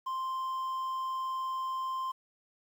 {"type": "tone with quantisation", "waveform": "triangle", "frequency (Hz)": 1046.5, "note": "C6", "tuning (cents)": 0, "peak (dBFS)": -30, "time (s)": [0.06, 2.12], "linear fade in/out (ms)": 10, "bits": 10, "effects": []}